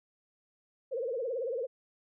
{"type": "tone with vibrato", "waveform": "sine", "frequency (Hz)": 493.9, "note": "B4", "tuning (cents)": 0, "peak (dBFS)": -31, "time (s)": [0.91, 1.67], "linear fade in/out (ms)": 20, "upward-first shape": "triangle", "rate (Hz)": 18, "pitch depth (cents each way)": 210, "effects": []}